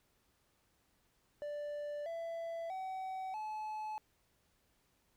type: tone with pitch steps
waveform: triangle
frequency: 587.3 / 666.9 / 757.2 / 859.9 Hz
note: D5 / E5 / F#5 / A5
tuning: 0 / +20 / +40 / -40 cents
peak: -37 dBFS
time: 1.42-3.98 s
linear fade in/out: 0 ms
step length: 640 ms
effects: pink hiss -75 dBFS RMS until 5.16 s